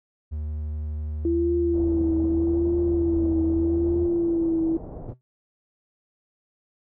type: tone with pitch glide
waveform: triangle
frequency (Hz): 76 to 79.69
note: D#2 to D#2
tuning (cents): -40 to +42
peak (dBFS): -25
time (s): 0.31-4.08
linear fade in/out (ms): 20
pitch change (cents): +82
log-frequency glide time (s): 1.02-3.66
type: tone with vibrato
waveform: sine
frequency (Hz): 334.9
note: E4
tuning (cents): +27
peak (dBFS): -20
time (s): 1.25-4.77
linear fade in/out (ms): 2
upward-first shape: triangle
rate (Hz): 0.81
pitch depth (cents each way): 55
type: low-pass noise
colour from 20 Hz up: pink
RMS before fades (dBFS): -37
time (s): 1.73-5.14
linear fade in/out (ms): 20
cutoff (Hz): 700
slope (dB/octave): 24
type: tone with exponential decay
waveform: triangle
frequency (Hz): 126.3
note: B2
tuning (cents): +39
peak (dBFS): -26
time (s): 5.09-5.21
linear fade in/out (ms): 0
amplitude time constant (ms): 24
effects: none